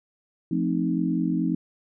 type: chord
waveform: sine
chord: F dominant seventh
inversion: none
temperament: equal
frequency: 174.61 / 220 / 261.6 / 311.1 Hz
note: F3 / A3 / C4 / Eb4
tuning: 0 / 0 / 0 / 0 cents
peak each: -26 / -30 / -27 / -27 dBFS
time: 0.51-1.55 s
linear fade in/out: 5 ms
effects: none